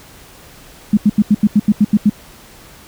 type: tone bursts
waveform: sine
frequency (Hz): 208.9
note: G#3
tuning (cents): +10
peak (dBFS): -6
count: 10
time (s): 0.93-2.097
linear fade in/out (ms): 5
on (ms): 42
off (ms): 83
effects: pink hiss -41 dBFS RMS until 2.87 s